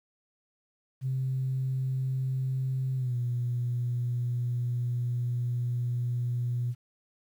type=tone with pitch glide; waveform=sine; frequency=131 to 121.52 Hz; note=C3 to B2; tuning=+2 to -28 cents; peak=-26 dBFS; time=1.01-6.75 s; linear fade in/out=50 ms; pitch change=-130 cents; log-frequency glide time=2.96-3.15 s; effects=tanh soft clip ceiling -22 dBFS + 10-bit